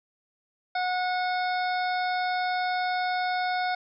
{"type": "harmonic tone", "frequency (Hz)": 730, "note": "F#5", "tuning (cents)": -24, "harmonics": [1, 2, 3, 5, 6, 7], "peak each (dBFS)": [-26, -32, -36, -40, -42, -43], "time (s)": [0.75, 3.75], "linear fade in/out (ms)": 5, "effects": []}